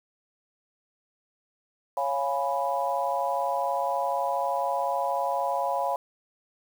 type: chord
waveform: sine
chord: C# dominant seventh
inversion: none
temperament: equal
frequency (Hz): 554.4 / 698.5 / 830.6 / 987.8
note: C#5 / E#5 / G#5 / B5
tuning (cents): 0 / 0 / 0 / 0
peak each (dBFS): -30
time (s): 1.97-5.96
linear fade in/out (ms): 2
effects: 8-bit